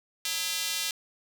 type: tone with high-pass filter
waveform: square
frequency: 183.2 Hz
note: F#3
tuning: 17 cents flat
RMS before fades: -31 dBFS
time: 0.25-0.91 s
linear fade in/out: 2 ms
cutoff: 3400 Hz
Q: 1.1
effects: 9-bit